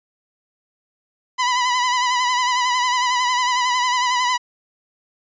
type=tone with vibrato; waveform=sawtooth; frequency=994 Hz; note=B5; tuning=11 cents sharp; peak=-13 dBFS; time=1.38-4.38 s; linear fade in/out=20 ms; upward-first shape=sine; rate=11 Hz; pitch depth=47 cents each way; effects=resampled to 16000 Hz